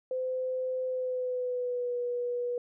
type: tone with pitch glide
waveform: sine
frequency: 513 to 486.5 Hz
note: C5 to B4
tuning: -34 to -26 cents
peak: -29 dBFS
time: 0.11-2.58 s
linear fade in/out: 2 ms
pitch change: -92 cents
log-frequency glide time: 0.86-1.98 s
effects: none